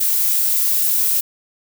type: noise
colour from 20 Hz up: violet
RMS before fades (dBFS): -17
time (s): 0-1.21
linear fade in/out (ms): 10
effects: none